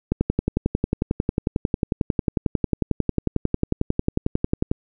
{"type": "click train", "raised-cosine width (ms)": 3, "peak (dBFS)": -6, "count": 52, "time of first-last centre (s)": [0.12, 4.715], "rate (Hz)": 11.1, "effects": []}